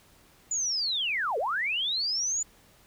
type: linear two-way sweep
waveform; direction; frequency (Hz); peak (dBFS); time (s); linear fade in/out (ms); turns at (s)
sine; down then up; 7040 to 415.3 to 7040; -26; 0.51-2.43; 5; 1.38
effects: pink hiss -59 dBFS RMS until 2.86 s